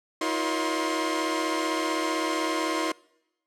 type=tone cluster; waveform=sawtooth; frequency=320.6 / 356.4 / 478.1 / 567 / 1054 Hz; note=E4 / F4 / A#4 / C#5 / C6; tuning=-48 / +35 / +44 / +39 / +12 cents; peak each=-25 / -29 / -32 / -32 / -27 dBFS; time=0.21-2.92 s; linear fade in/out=5 ms; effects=noise-tail reverb RT60 0.9 s tail -24 dB re dry + low-pass 9000 Hz 12 dB/octave